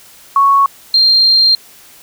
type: tone pair in turn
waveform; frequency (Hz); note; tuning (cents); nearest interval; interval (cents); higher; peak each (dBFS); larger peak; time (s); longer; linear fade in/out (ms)
sine; 1108.7 / 4186; C#6 / C8; 0 / 0; octave + major seventh; 2300; second; -6; neither; 0.36-0.66 / 0.94-1.55; second; 2
effects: white hiss -41 dBFS RMS until 2.02 s